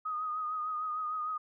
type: tone with vibrato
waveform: sine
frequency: 1244.5 Hz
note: D#6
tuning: in tune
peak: -32 dBFS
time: 0.05-1.38 s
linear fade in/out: 10 ms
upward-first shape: triangle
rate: 6.6 Hz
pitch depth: 44 cents each way
effects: none